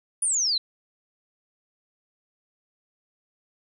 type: exponential sweep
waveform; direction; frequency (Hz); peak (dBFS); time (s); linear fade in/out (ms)
sine; down; 9956 to 3951; -21; 0.22-0.58; 5
effects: none